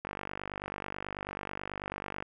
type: click train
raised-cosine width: 0.5 ms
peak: -21 dBFS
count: 108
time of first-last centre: 0.05-2.225 s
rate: 49.2 Hz
effects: none